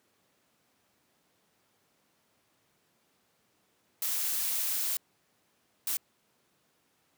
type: noise bursts at uneven times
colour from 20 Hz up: blue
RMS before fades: -31 dBFS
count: 2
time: 4.02-4.97 / 5.87-5.97 s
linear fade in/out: 2 ms
effects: pink hiss -71 dBFS RMS until 7.17 s + high-pass 150 Hz 12 dB/octave